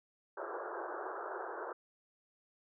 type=band-pass noise; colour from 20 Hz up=pink; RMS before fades=-42 dBFS; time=0.37-1.73 s; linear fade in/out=5 ms; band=340 to 1600 Hz; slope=96 dB/octave; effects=none